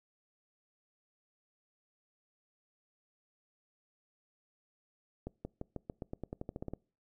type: accelerating click train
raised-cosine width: 2 ms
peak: -26 dBFS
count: 15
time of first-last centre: 5.27-6.736 s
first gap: 180 ms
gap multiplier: 0.91
effects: noise-tail reverb RT60 0.4 s tail -25 dB re dry